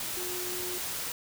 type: tone in noise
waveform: sine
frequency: 360.4 Hz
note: F#4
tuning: 45 cents flat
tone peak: -38 dBFS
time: 0.17-0.78 s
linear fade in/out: 2 ms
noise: white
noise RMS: -35 dBFS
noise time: 0-1.12 s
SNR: -6 dB
effects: none